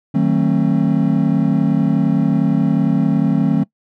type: chord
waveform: triangle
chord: D# diminished seventh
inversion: none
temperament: just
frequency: 155.56 / 186.68 / 224 / 268.8 Hz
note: D#3 / F#3 / A3 / C4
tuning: 0 / +16 / +31 / +47 cents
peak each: -16 dBFS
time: 0.14-3.64 s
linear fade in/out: 10 ms
effects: noise-tail reverb RT60 0.1 s tail -22 dB re dry